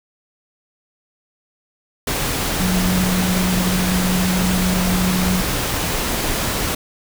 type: tone in noise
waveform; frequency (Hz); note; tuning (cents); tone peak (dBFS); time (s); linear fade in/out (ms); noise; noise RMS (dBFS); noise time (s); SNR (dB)
sine; 183.1; F#3; -18; -17; 2.6-5.41; 5; pink; -21; 2.07-6.75; +1
effects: none